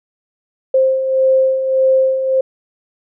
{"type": "beating tone pair", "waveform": "sine", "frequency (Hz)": [525, 526.7], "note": ["C5", "C5"], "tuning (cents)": [6, 11], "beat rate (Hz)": 1.7, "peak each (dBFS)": [-19, -11], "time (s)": [0.74, 2.41], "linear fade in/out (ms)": 5, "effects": []}